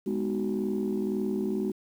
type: chord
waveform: sine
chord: G# minor seventh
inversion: none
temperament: just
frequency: 207.7 / 249.2 / 311.5 / 373.8 Hz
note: G#3 / B3 / D#4 / F#4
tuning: 0 / +16 / +2 / +18 cents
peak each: -29 / -33 / -34 / -30 dBFS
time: 0.06-1.72 s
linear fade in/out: 10 ms
effects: tanh soft clip ceiling -20 dBFS + 9-bit